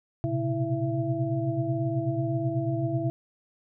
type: tone cluster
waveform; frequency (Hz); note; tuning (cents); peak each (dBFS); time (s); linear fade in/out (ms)
sine; 117.7 / 128 / 136.1 / 329 / 669; A#2 / C3 / C#3 / E4 / E5; +17 / -38 / -31 / -3 / +25; -33 / -32 / -30 / -30 / -33; 0.24-3.1; 0
effects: none